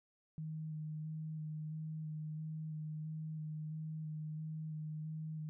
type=tone with vibrato; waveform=sine; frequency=155.56 Hz; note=D#3; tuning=in tune; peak=-40 dBFS; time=0.38-5.49 s; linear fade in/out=0 ms; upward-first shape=square; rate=1.5 Hz; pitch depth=14 cents each way; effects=none